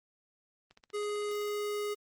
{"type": "click train", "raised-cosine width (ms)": 0.2, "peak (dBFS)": -38, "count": 13, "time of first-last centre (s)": [0.71, 1.479], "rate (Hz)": 15.6}
{"type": "tone", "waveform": "square", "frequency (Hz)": 415.3, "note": "G#4", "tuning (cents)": 0, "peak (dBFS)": -33, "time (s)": [0.93, 1.95], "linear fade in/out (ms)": 20}
{"effects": ["Opus 24 kbps"]}